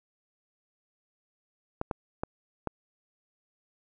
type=clicks; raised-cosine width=1 ms; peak=-16 dBFS; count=4; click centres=1.814 / 1.912 / 2.235 / 2.673 s; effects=none